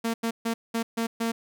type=tone bursts at uneven times; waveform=sawtooth; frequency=228.9 Hz; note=A#3; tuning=31 cents flat; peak=-21 dBFS; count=6; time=0.04-0.14 / 0.23-0.31 / 0.45-0.54 / 0.74-0.83 / 0.97-1.07 / 1.2-1.32 s; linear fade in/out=10 ms; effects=none